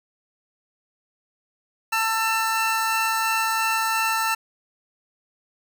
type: tone pair together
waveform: 25% pulse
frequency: 892.3 / 1337 Hz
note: A5 / E6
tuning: +24 / +24 cents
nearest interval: perfect fifth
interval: 700 cents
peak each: -20 dBFS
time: 1.92-4.35 s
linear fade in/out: 10 ms
effects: none